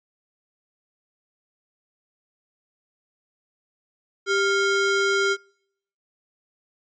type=ring-modulated tone; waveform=square; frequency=896 Hz; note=A5; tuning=31 cents sharp; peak=-17 dBFS; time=4.26-5.37 s; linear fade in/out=50 ms; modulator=502 Hz; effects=noise-tail reverb RT60 0.7 s tail -26 dB re dry + resampled to 16000 Hz